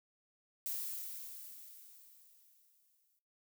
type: noise with exponential decay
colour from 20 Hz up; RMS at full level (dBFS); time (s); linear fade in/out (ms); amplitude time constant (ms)
violet; -38; 0.66-3.19; 0; 550
effects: noise-tail reverb RT60 0.3 s tail -17 dB re dry

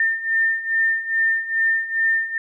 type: beating tone pair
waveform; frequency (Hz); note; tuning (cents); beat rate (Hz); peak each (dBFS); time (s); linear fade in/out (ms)
sine; 1804 / 1806.4; A6 / A6; +43 / +45; 2.4; -23 / -19; 0-2.38; 2
effects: none

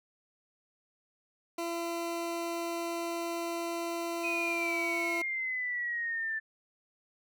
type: tone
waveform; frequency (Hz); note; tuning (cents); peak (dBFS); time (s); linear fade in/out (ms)
20% pulse; 338.6; E4; +46; -28; 1.58-5.22; 5
type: exponential sweep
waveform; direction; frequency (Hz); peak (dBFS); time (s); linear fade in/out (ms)
sine; down; 2505 to 1760; -31; 4.23-6.4; 20
effects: none

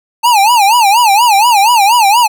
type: tone with vibrato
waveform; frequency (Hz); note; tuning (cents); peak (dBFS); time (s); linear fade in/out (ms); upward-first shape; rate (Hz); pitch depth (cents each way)
square; 876; A5; -8; -6; 0.23-2.28; 20; sine; 4.2; 200
effects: none

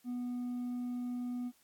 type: tone with hard clipping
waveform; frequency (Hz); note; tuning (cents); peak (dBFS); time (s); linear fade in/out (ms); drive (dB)
sine; 245.6; B3; -9; -36; 0.04-1.52; 50; 2
effects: white hiss -69 dBFS RMS until 1.63 s + AAC 64 kbps

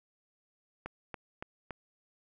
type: click train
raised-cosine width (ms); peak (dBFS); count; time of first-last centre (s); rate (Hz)
0.5; -24; 4; 0.86-1.707; 3.54
effects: none

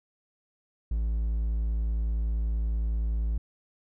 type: tone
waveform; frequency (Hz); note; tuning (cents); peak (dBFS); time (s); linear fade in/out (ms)
triangle; 55.3; A1; +9; -23; 0.91-3.38; 5
effects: none

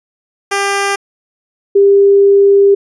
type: tone pair in turn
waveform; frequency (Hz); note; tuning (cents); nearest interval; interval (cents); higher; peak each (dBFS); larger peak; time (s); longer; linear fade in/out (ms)
10% pulse / sine; 398.5 / 398.5; G4 / G4; +28 / +28; unison; 0; neither; -4; neither; 0.51-0.96 / 1.75-2.75; second; 10
effects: resampled to 24000 Hz

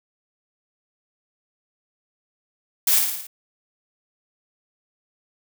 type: noise with echo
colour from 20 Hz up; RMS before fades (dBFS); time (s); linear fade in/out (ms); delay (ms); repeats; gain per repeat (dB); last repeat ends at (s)
blue; -18; 2.87-2.99; 5; 56; 5; -4; 3.27
effects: none

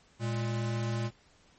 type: tone pair together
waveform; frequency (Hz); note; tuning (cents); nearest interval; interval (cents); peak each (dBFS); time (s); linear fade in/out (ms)
square; 116.54 / 207.7; A#2 / G#3; 0 / 0; minor seventh; 1000; -31 / -39; 0.19-1.11; 50
effects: pink hiss -63 dBFS RMS until 1.58 s + MP3 32 kbps

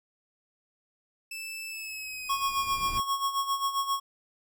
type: tone with pitch glide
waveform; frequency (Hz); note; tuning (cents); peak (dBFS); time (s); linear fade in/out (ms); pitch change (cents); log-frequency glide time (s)
sawtooth; 2637 to 2404; E7 to D7; 0 to +40; -33; 1.31-2.98; 5; -160; 1.68-2.78
type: noise with exponential growth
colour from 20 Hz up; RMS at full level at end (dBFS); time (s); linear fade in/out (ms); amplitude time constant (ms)
brown; -35; 1.8-3; 0; 260
type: tone with tremolo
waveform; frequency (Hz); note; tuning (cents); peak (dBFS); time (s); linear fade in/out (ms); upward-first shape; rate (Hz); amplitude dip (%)
square; 1100; C#6; -14; -25; 2.29-4; 10; sine; 7.5; 70
effects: none

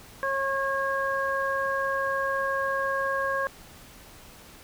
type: harmonic tone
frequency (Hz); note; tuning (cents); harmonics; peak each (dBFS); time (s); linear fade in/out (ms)
544; C#5; -33; 1 / 2 / 3; -29 / -29 / -29; 0.23-3.47; 0
effects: pink hiss -49 dBFS RMS until 4.63 s

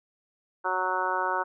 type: harmonic tone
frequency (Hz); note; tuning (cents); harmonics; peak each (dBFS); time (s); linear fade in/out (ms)
185; F#3; 0; 2 / 3 / 4 / 5 / 6 / 7 / 8; -36 / -35 / -35 / -29 / -33 / -33 / -32; 0.64-1.44; 20
effects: none

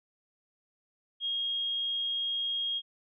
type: tone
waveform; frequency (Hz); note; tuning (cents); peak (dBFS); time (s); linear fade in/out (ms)
sine; 3259; G#7; -33; -29; 1.2-2.82; 50
effects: none

